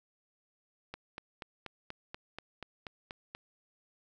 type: click train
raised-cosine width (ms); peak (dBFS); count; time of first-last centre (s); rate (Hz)
0.3; -25; 11; 0.94-3.35; 4.15
effects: none